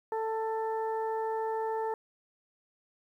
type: harmonic tone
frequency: 443.3 Hz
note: A4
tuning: 13 cents sharp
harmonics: 1 / 2 / 3 / 4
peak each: -32 / -33 / -48 / -48 dBFS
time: 0.12-1.94 s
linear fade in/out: 2 ms
effects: 11-bit